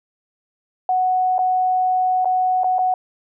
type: tone with dropouts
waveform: sine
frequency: 740 Hz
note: F#5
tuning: in tune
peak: -15 dBFS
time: 0.89-2.94 s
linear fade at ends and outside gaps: 2 ms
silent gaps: 1.382-1.39 / 2.247-2.255 / 2.635-2.643 / 2.784-2.79 s
effects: none